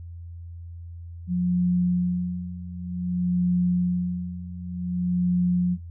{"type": "tone with tremolo", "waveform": "sine", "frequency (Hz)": 178.1, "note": "F3", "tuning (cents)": 34, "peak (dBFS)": -18, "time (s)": [1.27, 5.78], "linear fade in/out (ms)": 50, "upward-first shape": "sine", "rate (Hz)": 0.54, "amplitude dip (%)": 85, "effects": ["noise-tail reverb RT60 0.2 s tail -24 dB re dry", "added 85 Hz sine -36 dBFS peak until 5.9 s"]}